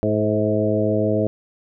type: harmonic tone with a mistuned harmonic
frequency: 106.8 Hz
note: G#2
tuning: 49 cents sharp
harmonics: 1 / 2 / 3 / 4 / 5 / 6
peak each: -24 / -24 / -24 / -24 / -24 / -24 dBFS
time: 0.03-1.27 s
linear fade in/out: 0 ms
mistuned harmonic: 5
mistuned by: -24 cents
effects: none